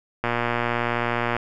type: click train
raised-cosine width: 0.5 ms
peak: -8 dBFS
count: 135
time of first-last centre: 0.24-1.366 s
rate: 119 Hz
effects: none